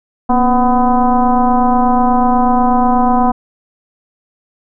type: tone with frequency modulation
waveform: sine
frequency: 493.9 Hz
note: B4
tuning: in tune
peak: -8 dBFS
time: 0.29-3.32 s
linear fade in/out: 10 ms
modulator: 254 Hz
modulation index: 2.1
effects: none